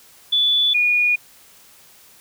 sine tone pair in turn, 3461 / 2447 Hz, A7 / D#7, -29 / -29 cents, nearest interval tritone, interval 600 cents, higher first, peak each -14 dBFS, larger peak neither, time 0.32-0.74 / 0.74-1.16 s, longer neither, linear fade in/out 10 ms, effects white hiss -49 dBFS RMS until 2.2 s

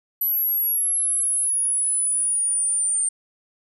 sine linear sweep, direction down, 11840 to 8870 Hz, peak -19 dBFS, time 0.21-3.09 s, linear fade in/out 5 ms, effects none

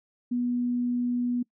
sine tone, 244.1 Hz, B3, 20 cents flat, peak -24 dBFS, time 0.31-1.43 s, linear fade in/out 10 ms, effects noise-tail reverb RT60 0.1 s tail -23 dB re dry

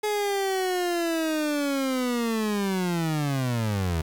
30% pulse linear sweep, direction down, 425.1 to 77.78 Hz, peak -21 dBFS, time 0.03-4.02 s, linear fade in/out 10 ms, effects 8-bit

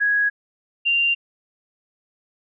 sine tone pair in turn, 1661.2 / 2779 Hz, G#6 / F7, 0 / -9 cents, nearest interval major sixth, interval 891 cents, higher second, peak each -16 dBFS, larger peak neither, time 0-0.3 / 0.85-1.15 s, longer neither, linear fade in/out 20 ms, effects none

